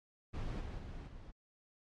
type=noise with level steps; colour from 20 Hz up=brown; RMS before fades=-39 / -43 / -46 / -51 dBFS; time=0.33-1.32 s; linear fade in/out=20 ms; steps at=0.6 / 0.78 / 1.06 s; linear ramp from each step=20 ms; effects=low-pass 5000 Hz 12 dB/octave + MP3 64 kbps